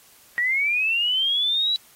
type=linear sweep; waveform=sine; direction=up; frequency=1890 to 3951 Hz; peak=-19 dBFS; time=0.38-1.76 s; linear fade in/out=0 ms; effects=white hiss -53 dBFS RMS until 1.95 s + AAC 48 kbps